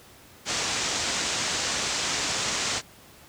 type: low-pass noise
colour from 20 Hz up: white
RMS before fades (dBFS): -28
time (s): 0.45-2.82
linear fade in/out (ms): 50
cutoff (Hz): 7600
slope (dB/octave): 48
effects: pink hiss -51 dBFS RMS until 3.28 s + high-pass 60 Hz 12 dB/octave